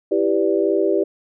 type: chord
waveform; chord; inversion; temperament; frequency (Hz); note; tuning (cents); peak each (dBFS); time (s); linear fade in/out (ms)
sine; E minor seventh; none; equal; 329.6 / 392 / 493.9 / 587.3; E4 / G4 / B4 / D5; 0 / 0 / 0 / 0; -21 / -18 / -24 / -23; 0.11-1.04; 10
effects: none